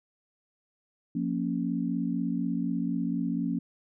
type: chord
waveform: sine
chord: Bb minor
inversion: second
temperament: equal with one note detuned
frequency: 176.85 / 233.1 / 277.2 Hz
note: F3 / Bb3 / Db4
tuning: +22 / 0 / 0 cents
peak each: -31 dBFS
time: 1.15-3.59 s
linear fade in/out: 5 ms
effects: none